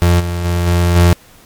35% pulse tone with level steps, 87 Hz, F2, 6 cents flat, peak -6 / -15 / -11 / -8 / -4 dBFS, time 0.02-1.13 s, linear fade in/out 0 ms, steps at 0.19 / 0.44 / 0.66 / 0.95 s, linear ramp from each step 20 ms, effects pink hiss -44 dBFS RMS until 1.45 s + MP3 96 kbps

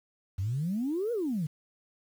sine exponential two-way sweep, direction up then down, 88.5 to 493.9 to 142.2 Hz, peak -27 dBFS, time 0.38-1.47 s, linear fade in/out 10 ms, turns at 1.12 s, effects tanh soft clip ceiling -23 dBFS + 9-bit

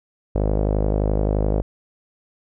sawtooth tone with low-pass filter, 51.6 Hz, G#1, 10 cents flat, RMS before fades -20 dBFS, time 0.35-1.62 s, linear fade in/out 5 ms, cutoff 560 Hz, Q 2.5, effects none

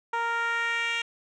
10% pulse tone with band-pass filter sweep, 464.9 Hz, A#4, 5 cents flat, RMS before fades -28 dBFS, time 0.13-1.02 s, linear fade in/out 5 ms, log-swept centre 960 to 2800 Hz, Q 1.9, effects resampled to 24000 Hz

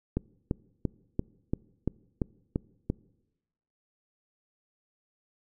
click train, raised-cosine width 3 ms, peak -14 dBFS, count 9, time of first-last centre 0.17-2.9 s, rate 2.93 Hz, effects noise-tail reverb RT60 1.0 s tail -24 dB re dry

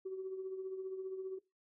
sine tone with tremolo, 378.9 Hz, F#4, 41 cents sharp, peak -36 dBFS, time 0.05-1.39 s, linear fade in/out 10 ms, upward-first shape triangle, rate 15 Hz, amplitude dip 55%, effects noise-tail reverb RT60 0.2 s tail -19 dB re dry + tanh soft clip ceiling -33 dBFS

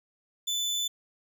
30% pulse tone, 3504 Hz, A7, 8 cents flat, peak -25 dBFS, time 0.47-0.88 s, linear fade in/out 10 ms, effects none

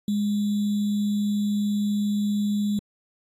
sine tone with sample-and-hold, 206.4 Hz, G#3, 10 cents flat, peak -21 dBFS, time 0.08-2.79 s, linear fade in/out 2 ms, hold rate 3675 Hz, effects AAC 48 kbps

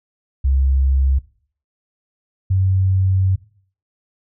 sine tone pair in turn, 67 / 94.75 Hz, C2 / F#2, +42 / +42 cents, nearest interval tritone, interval 600 cents, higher second, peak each -13 dBFS, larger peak neither, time 0.44-1.19 / 2.5-3.36 s, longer second, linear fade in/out 10 ms, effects noise-tail reverb RT60 0.5 s tail -18 dB re dry

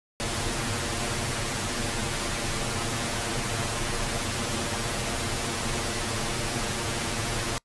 pink noise with comb filter, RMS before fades -29 dBFS, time 0.2-7.58 s, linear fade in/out 0 ms, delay 8.6 ms, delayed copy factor +0.95, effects noise-tail reverb RT60 0.1 s tail -25 dB re dry + resampled to 24000 Hz

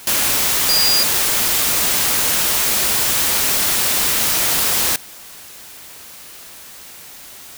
sine tone in noise, 4831 Hz, D8, 48 cents sharp, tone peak -14 dBFS, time 0.69-1.03 s, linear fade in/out 2 ms, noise white, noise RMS -17 dBFS, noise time 0.07-4.96 s, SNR 0 dB, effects white hiss -38 dBFS RMS until 7.57 s

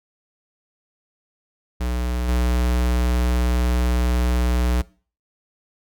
square tone with level steps, 61 Hz, B1, 21 cents flat, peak -22 / -18 dBFS, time 1.8-4.82 s, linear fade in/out 10 ms, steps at 2.28 s, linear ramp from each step 10 ms, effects noise-tail reverb RT60 0.4 s tail -21 dB re dry

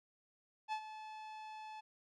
45% pulse tone with ADSR envelope, 865 Hz, A5, 30 cents flat, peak -35 dBFS, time 0.68-1.81 s, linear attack 44 ms, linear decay 76 ms, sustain -12 dB, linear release 14 ms, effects low-pass 4000 Hz 12 dB/octave

